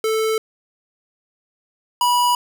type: tone pair in turn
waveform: square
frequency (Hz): 440 / 975.9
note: A4 / B5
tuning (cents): 0 / -21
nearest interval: octave + major second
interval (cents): 1379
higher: second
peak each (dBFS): -18 / -15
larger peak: second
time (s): 0.04-0.38 / 2.01-2.35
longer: neither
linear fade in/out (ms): 2
effects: none